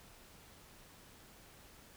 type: silence
effects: pink hiss -59 dBFS RMS until 1.96 s